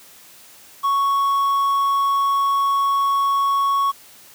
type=tone with quantisation; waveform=triangle; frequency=1110 Hz; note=C#6; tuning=2 cents sharp; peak=-14 dBFS; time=0.83-3.92 s; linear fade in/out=20 ms; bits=7; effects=white hiss -46 dBFS RMS until 4.34 s + high-pass 80 Hz 12 dB/octave